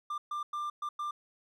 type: tone bursts at uneven times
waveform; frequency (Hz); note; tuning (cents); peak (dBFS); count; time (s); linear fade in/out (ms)
triangle; 1190; D6; +22; -31; 5; 0.1-0.18 / 0.31-0.43 / 0.53-0.7 / 0.82-0.89 / 0.99-1.11; 5
effects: none